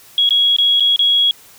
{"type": "tone with dropouts", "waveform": "sine", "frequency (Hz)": 3322, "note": "G#7", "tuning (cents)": 0, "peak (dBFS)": -10, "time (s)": [0.18, 1.31], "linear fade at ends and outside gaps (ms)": 1, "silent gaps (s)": [[0.291, 0.307], [0.564, 0.585], [0.798, 0.805], [0.961, 0.992]], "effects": ["white hiss -44 dBFS RMS until 1.58 s"]}